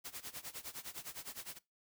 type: noise with tremolo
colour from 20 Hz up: white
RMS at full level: -44 dBFS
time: 0.04-1.59 s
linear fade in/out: 20 ms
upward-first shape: sine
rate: 9.8 Hz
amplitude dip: 90%
effects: noise-tail reverb RT60 0.2 s tail -20 dB re dry